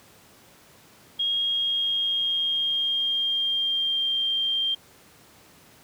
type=tone with pitch glide; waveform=sine; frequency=3265 to 3178 Hz; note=G#7 to G7; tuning=-30 to +23 cents; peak=-22 dBFS; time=1.19-4.75 s; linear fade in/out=10 ms; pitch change=-47 cents; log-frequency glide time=1.41-4.24 s; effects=pink hiss -53 dBFS RMS until 5.83 s + high-pass 100 Hz 12 dB/octave